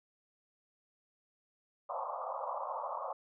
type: band-pass noise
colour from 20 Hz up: white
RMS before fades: -39 dBFS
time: 1.89-3.13 s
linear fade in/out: 5 ms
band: 520 to 1200 Hz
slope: 96 dB/octave
effects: none